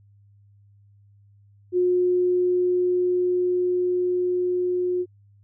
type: tone with level ramp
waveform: sine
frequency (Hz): 360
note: F#4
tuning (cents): -47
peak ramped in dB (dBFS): -17 to -21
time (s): 1.72-5.06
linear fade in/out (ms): 50
effects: added 101 Hz sine -52 dBFS peak until 5.43 s